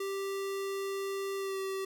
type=tone with pitch glide; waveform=square; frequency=392 to 385.5 Hz; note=G4 to G4; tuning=0 to -29 cents; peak=-34 dBFS; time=0-1.85 s; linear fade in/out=5 ms; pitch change=-29 cents; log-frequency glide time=1.37-1.59 s; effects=none